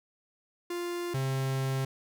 45% pulse tone pair in turn, 349.2 / 133.47 Hz, F4 / C3, 0 / +35 cents, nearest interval octave + perfect fourth, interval 1665 cents, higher first, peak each -32 / -28 dBFS, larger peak second, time 0.7-1.14 / 1.14-1.85 s, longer second, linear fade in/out 5 ms, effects none

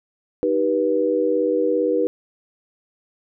sine chord, Eb augmented, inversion none, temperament just, 311.1 / 388.9 / 486.1 Hz, Eb4 / G4 / B4, 0 / -14 / -28 cents, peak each -23 / -23 / -19 dBFS, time 0.43-2.07 s, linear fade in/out 0 ms, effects none

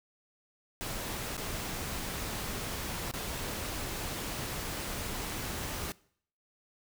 pink noise with dropouts, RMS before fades -37 dBFS, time 0.81-5.92 s, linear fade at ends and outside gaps 0 ms, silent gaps 1.368-1.378 / 3.113-3.138 s, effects noise-tail reverb RT60 0.6 s tail -22 dB re dry

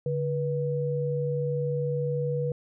sine tone pair together, 144.42 / 486.2 Hz, D3 / B4, -29 / -27 cents, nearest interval octave + major sixth, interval 2102 cents, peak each -28 dBFS, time 0.06-2.52 s, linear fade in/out 2 ms, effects none

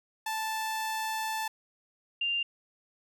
sawtooth / sine tone pair in turn, 879 / 2791 Hz, A5 / F7, -2 / -2 cents, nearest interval octave + minor sixth, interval 2000 cents, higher second, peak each -27 / -27 dBFS, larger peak neither, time 0.26-1.48 / 2.21-2.43 s, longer first, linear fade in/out 5 ms, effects none

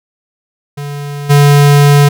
square tone with level steps, 143.9 Hz, D3, 35 cents flat, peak -20 / -4 dBFS, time 0.77-2.09 s, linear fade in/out 10 ms, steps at 1.29 s, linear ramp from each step 20 ms, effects none

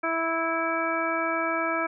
harmonic tone, 328.4 Hz, E4, 6 cents flat, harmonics 1 / 2 / 3 / 4 / 5 / 7, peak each -32 / -30 / -34 / -29 / -33 / -32 dBFS, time 0.03-1.87 s, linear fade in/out 10 ms, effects none

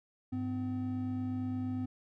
triangle tone pair together, 101.2 / 255 Hz, G#2 / C4, -44 / -44 cents, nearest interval octave + major third, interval 1600 cents, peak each -36 / -32 dBFS, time 0.32-1.86 s, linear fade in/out 10 ms, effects none

